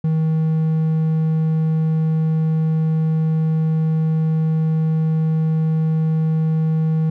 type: tone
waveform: triangle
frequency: 158.9 Hz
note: D#3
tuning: 37 cents sharp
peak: -13 dBFS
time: 0.04-7.1 s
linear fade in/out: 5 ms
effects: none